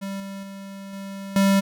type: tone with level steps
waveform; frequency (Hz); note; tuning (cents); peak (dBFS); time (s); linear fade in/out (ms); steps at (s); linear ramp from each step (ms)
square; 196; G3; 0; -29 / -33 / -36 / -33 / -16; 0.01-1.61; 20; 0.2 / 0.43 / 0.93 / 1.36; 2
effects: none